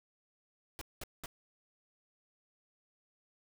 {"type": "noise bursts", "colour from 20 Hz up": "pink", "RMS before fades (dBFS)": -43, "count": 3, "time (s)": [0.79, 1.259], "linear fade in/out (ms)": 0, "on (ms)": 23, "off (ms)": 200, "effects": []}